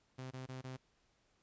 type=tone bursts; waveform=sawtooth; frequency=129.7 Hz; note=C3; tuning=15 cents flat; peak=-40 dBFS; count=4; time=0.18-0.769 s; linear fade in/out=10 ms; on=130 ms; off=23 ms; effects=pink hiss -75 dBFS RMS until 1.42 s + resampled to 16000 Hz